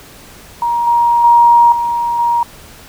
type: tone with level steps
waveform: sine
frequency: 945 Hz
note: A#5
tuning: 23 cents sharp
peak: -12 / -8 / -4 / -13 / -10 dBFS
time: 0.62-2.43 s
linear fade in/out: 2 ms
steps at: 0.87 / 1.24 / 1.72 / 2.19 s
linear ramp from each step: 2 ms
effects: pink hiss -38 dBFS RMS until 2.88 s